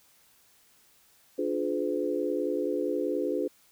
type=chord; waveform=sine; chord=D diminished seventh; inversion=none; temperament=just; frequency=293.7 / 352.4 / 422.9 / 507.5 Hz; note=D4 / F4 / Ab4 / Cb5; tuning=0 / +16 / +31 / +47 cents; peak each=-32 dBFS; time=1.38-3.48 s; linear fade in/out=10 ms; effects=white hiss -62 dBFS RMS until 3.71 s